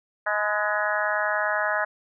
harmonic tone with a mistuned harmonic, 210 Hz, G#3, 19 cents sharp, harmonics 3 / 4 / 5 / 6 / 7 / 8 / 9, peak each -28 / -31 / -32 / -31 / -29 / -28 / -34 dBFS, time 0.26-1.85 s, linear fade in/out 10 ms, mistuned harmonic 5, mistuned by -45 cents, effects none

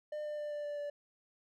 triangle tone with pitch steps, 602 / 597.8 / 593.7 / 589.6 / 585.5 / 581.5 Hz, D5 / D5 / D5 / D5 / D5 / D5, +43 / +31 / +19 / +7 / -5 / -17 cents, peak -35 dBFS, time 0.12-0.9 s, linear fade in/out 5 ms, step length 130 ms, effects none

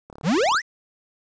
click train, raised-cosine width 1 ms, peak -27 dBFS, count 17, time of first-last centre 0.1-0.546 s, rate 35.9 Hz
square exponential sweep, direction up, 130.81 to 2093 Hz, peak -18 dBFS, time 0.23-0.62 s, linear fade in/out 50 ms
effects resampled to 16000 Hz + 8-bit

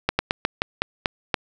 slowing click train, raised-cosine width 0.3 ms, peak -3 dBFS, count 8, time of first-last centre 0.09-1.342 s, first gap 100 ms, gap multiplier 1.19, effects none

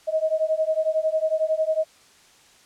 sine beating tone pair, 626 / 637 Hz, D#5 / D#5, +10 / +41 cents, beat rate 11 Hz, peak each -23 dBFS, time 0.07-1.85 s, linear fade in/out 20 ms, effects white hiss -54 dBFS RMS until 2.65 s + low-pass 8000 Hz 12 dB/octave

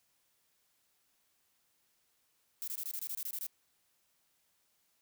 violet noise bursts, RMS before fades -39 dBFS, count 11, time 2.62-3.466 s, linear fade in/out 0 ms, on 56 ms, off 23 ms, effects white hiss -75 dBFS RMS until 5.01 s

